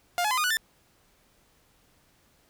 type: tone with pitch steps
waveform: sawtooth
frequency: 705 / 848.1 / 1020.3 / 1227.5 / 1476.7 / 1776.5 Hz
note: F5 / G#5 / C6 / D#6 / F#6 / A6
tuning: +16 / +36 / -44 / -24 / -4 / +16 cents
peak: -20 dBFS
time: 0.18-0.57 s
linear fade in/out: 0 ms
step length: 65 ms
effects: pink hiss -64 dBFS RMS until 2.49 s